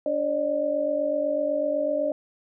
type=tone cluster; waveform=sine; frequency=289.8 / 554 / 602 Hz; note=D4 / C#5 / D5; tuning=-23 / -1 / +43 cents; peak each=-31 / -28 / -24 dBFS; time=0.06-2.12 s; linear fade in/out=2 ms; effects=none